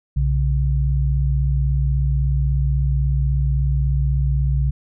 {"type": "tone pair together", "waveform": "sine", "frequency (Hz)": [61.48, 137.8], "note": ["B1", "C#3"], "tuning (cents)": [-7, -10], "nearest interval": "octave + major second", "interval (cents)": 1397, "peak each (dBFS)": [-17, -20], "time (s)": [0.16, 4.71], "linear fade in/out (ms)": 10, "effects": []}